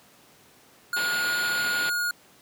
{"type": "tone", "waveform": "square", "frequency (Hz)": 1436, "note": "F6", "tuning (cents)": 48, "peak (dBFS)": -25, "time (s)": [0.93, 2.11], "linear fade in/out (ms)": 2}
{"type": "low-pass noise", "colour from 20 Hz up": "white", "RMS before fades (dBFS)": -34, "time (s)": [0.96, 1.9], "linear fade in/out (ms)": 10, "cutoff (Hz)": 4700, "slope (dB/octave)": 96}
{"effects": ["pink hiss -55 dBFS RMS until 2.41 s", "high-pass 150 Hz 12 dB/octave"]}